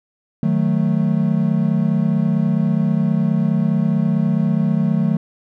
triangle chord, D# diminished, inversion none, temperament equal, 155.56 / 185 / 220 Hz, D#3 / F#3 / A3, 0 / 0 / 0 cents, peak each -17 dBFS, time 0.43-5.17 s, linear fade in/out 2 ms, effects none

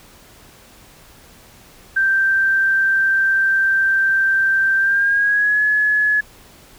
sine tone with pitch glide, 1568 to 1700.1 Hz, G6 to G#6, 0 to +40 cents, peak -13 dBFS, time 1.96-6.21 s, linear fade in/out 10 ms, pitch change +140 cents, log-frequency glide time 4.77-5.62 s, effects pink hiss -46 dBFS RMS until 6.78 s

